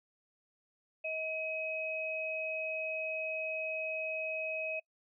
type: tone pair together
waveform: sine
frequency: 635 / 2540 Hz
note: D#5 / D#7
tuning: +35 / +35 cents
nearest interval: 2 octaves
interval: 2400 cents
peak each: -38 / -36 dBFS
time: 1.04-4.8 s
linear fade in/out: 10 ms
effects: noise-tail reverb RT60 0.1 s tail -25 dB re dry